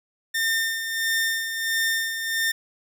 sawtooth tone with tremolo, 1810 Hz, A6, 48 cents sharp, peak -17 dBFS, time 0.34-2.52 s, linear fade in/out 10 ms, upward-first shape sine, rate 1.5 Hz, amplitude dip 55%, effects none

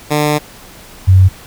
10% pulse / sine tone pair in turn, 149.4 / 93.89 Hz, D3 / F#2, +30 / +26 cents, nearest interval minor sixth, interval 804 cents, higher first, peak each -3 dBFS, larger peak neither, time 0.1-0.39 / 1.07-1.29 s, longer first, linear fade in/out 20 ms, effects pink hiss -37 dBFS RMS until 1.46 s

